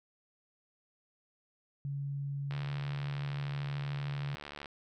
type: tone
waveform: sine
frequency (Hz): 140.3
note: C#3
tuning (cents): +21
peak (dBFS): -34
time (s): 1.85-4.35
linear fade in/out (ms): 0
type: click train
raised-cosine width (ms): 0.3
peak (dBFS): -27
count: 158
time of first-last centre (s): 2.51-4.658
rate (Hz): 73.1
effects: none